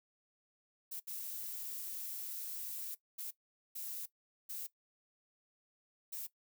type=noise bursts at uneven times; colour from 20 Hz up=violet; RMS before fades=-43 dBFS; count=6; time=0.91-1 / 1.07-2.95 / 3.18-3.31 / 3.75-4.06 / 4.49-4.67 / 6.12-6.27 s; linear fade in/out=10 ms; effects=noise-tail reverb RT60 0.1 s tail -17 dB re dry